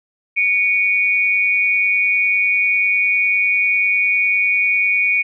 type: tone pair together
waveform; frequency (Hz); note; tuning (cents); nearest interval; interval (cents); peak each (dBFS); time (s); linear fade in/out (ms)
sine; 2245 / 2443; C#7 / D#7; +21 / -32; minor second; 147; -16; 0.36-5.23; 20
effects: none